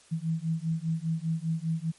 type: beating tone pair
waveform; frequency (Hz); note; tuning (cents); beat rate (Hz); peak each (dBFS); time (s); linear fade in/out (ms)
sine; 160 / 165; D#3 / E3; +49 / +2; 5; -30; 0.11-1.92; 20
effects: white hiss -58 dBFS RMS until 1.98 s + MP3 48 kbps

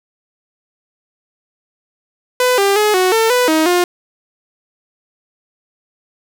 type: tone with pitch steps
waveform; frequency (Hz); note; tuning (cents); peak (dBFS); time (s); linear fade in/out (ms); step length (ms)
sawtooth; 501 / 397.3 / 422.3 / 369.4 / 448.8 / 495.9 / 315.8 / 355.1; B4 / G4 / G#4 / F#4 / A4 / B4 / D#4 / F4; +25 / +23 / +29 / -3 / +34 / +7 / +26 / +29; -7; 2.4-3.84; 2; 180
effects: 7-bit

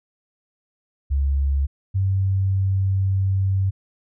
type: tone pair in turn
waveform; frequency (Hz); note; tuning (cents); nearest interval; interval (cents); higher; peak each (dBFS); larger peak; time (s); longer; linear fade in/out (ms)
sine; 69.3 / 96.34; C#2 / G2; 0 / -30; tritone; 570; second; -17; neither; 1.1-1.67 / 1.94-3.71; second; 20
effects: none

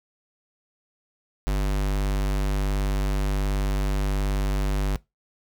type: tone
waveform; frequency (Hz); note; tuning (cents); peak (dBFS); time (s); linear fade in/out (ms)
square; 49.33; G1; +12; -22; 1.47-4.96; 0
effects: noise-tail reverb RT60 0.2 s tail -21 dB re dry

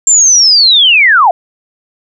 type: linear sweep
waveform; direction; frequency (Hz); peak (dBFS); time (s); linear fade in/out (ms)
sine; down; 7400 to 655; -3; 0.07-1.31; 2
effects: none

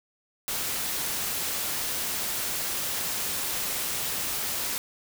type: noise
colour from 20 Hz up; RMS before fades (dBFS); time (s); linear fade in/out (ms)
white; -30; 0.48-4.78; 0
effects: none

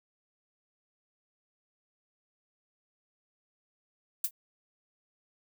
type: noise with exponential decay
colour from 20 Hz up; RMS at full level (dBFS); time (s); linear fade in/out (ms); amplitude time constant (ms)
violet; -22; 4.24-4.31; 5; 15
effects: none

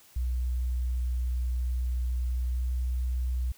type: tone with pitch glide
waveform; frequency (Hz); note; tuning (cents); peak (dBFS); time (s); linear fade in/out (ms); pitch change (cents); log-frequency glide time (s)
sine; 61.74 to 62.31; B1 to B1; 0 to +16; -26; 0.16-3.52; 5; +16; 2.51-2.63
effects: white hiss -57 dBFS RMS until 3.57 s

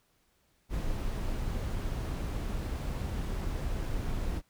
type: noise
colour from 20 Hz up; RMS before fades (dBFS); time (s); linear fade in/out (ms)
brown; -33; 0.69-4.42; 50
effects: pink hiss -71 dBFS RMS until 4.49 s

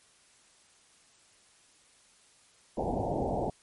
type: low-pass noise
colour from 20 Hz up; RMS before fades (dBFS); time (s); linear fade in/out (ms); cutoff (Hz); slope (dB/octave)
white; -31; 2.77-3.5; 5; 870; 96
effects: white hiss -62 dBFS RMS until 3.62 s + MP3 48 kbps

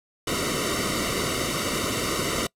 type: noise with comb filter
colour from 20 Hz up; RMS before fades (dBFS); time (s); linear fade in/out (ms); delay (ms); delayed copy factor
pink; -26; 0.27-2.47; 5; 1.2; -0.9
effects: noise-tail reverb RT60 0.1 s tail -25 dB re dry + low-pass 11000 Hz 12 dB/octave

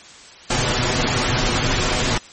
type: noise with comb filter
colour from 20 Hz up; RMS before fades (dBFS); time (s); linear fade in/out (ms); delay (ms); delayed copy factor
pink; -19; 0.5-2.18; 5; 8.1; +0.65
effects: white hiss -42 dBFS RMS until 2.32 s + MP3 32 kbps

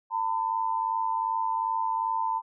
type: tone pair together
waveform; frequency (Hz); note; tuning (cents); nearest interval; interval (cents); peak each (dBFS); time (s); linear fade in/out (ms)
sine; 902.4 / 1005; A5 / B5; +44 / +30; major second; 186; -27 / -29; 0.1-2.42; 50
effects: none

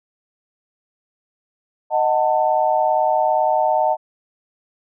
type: chord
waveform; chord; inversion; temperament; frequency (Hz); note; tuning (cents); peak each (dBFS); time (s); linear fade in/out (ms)
sine; D# diminished; none; equal with one note detuned; 622.3 / 740 / 890.2; D#5 / F#5 / A5; 0 / 0 / +20; -19; 1.9-3.97; 50
effects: none

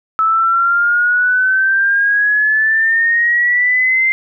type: exponential sweep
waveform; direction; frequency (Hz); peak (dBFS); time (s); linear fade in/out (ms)
sine; up; 1302 to 2093; -10; 0.19-4.12; 0
effects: none

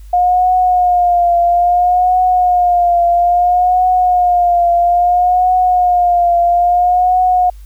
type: tone with vibrato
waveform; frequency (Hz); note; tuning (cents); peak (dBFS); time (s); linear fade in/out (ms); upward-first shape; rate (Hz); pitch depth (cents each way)
sine; 713; F5; +36; -8; 0.13-7.5; 5; triangle; 0.6; 55
effects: added 50 Hz sine -31 dBFS peak until 7.65 s + white hiss -52 dBFS RMS until 7.65 s

